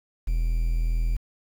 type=tone with quantisation; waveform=triangle; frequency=41.2 Hz; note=E1; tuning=in tune; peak=-19 dBFS; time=0.27-1.17 s; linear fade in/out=10 ms; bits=8; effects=none